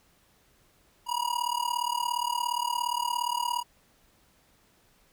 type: tone with amplitude modulation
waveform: square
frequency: 962 Hz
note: B5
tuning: 46 cents flat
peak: -24 dBFS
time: 1.06-3.64 s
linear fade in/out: 50 ms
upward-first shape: sine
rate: 37.2 Hz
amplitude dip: 90%
effects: pink hiss -64 dBFS RMS until 5.12 s